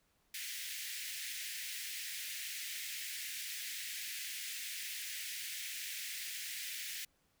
pink high-pass noise, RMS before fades -43 dBFS, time 0.34-7.05 s, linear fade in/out 5 ms, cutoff 1800 Hz, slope 48 dB/octave, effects pink hiss -75 dBFS RMS until 7.4 s

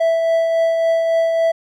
triangle tone with tremolo, 659 Hz, E5, 1 cent flat, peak -10 dBFS, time 0-1.52 s, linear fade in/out 10 ms, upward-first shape triangle, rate 3.6 Hz, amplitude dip 35%, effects none

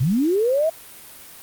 sine linear sweep, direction up, 110 to 664 Hz, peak -16 dBFS, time 0-0.7 s, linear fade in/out 10 ms, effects white hiss -42 dBFS RMS until 1.42 s + Opus 48 kbps

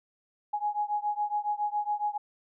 sine beating tone pair, 830.6 / 837.8 Hz, G#5 / G#5, 0 / +15 cents, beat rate 7.2 Hz, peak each -30 / -31 dBFS, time 0.53-2.18 s, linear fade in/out 10 ms, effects none

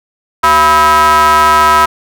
square ring-modulated tone, 152.4 Hz, D#3, 36 cents flat, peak -3 dBFS, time 0.43-1.86 s, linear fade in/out 10 ms, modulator 1140 Hz, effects none

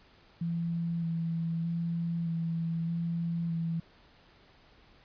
sine tone with vibrato, 167 Hz, E3, 23 cents sharp, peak -29 dBFS, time 0.41-3.8 s, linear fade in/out 5 ms, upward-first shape square, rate 0.81 Hz, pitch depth 15 cents each way, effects pink hiss -60 dBFS RMS until 5.04 s + resampled to 11025 Hz

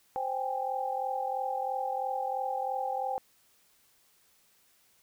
sine tone cluster, 521 / 781 / 824 Hz, C5 / G5 / G#5, -7 / -7 / -14 cents, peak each -36 / -32 / -36 dBFS, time 0.16-3.18 s, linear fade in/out 0 ms, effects white hiss -66 dBFS RMS until 5.02 s

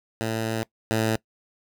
10% pulse tone pair in turn, 112.1 / 111 Hz, A2 / A2, +33 / +16 cents, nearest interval unison, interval 17 cents, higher first, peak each -17 / -13 dBFS, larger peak second, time 0.21-0.63 / 0.91-1.16 s, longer first, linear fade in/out 0 ms, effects noise-tail reverb RT60 0.1 s tail -22 dB re dry

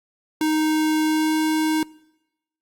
square tone with pitch glide, 311.1 to 312.9 Hz, D#4 to D#4, 0 to +10 cents, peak -19 dBFS, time 0.41-1.83 s, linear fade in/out 2 ms, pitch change +10 cents, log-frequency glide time 1.04-1.36 s, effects noise-tail reverb RT60 0.9 s tail -23 dB re dry + Opus 48 kbps

